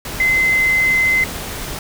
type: tone in noise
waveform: sine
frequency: 2058 Hz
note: C7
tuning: 29 cents flat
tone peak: -12 dBFS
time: 0.2-1.24 s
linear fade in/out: 2 ms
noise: pink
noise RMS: -27 dBFS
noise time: 0.05-1.79 s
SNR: +12 dB
effects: none